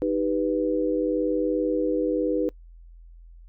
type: chord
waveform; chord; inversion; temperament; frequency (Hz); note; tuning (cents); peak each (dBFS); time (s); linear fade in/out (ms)
sine; Eb augmented; none; equal; 311.1 / 392 / 493.9; Eb4 / G4 / B4; 0 / 0 / 0; -25 / -28 / -25; 0.02-2.49; 0
effects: noise-tail reverb RT60 0.1 s tail -25 dB re dry + added 42 Hz sine -44 dBFS peak until 3.48 s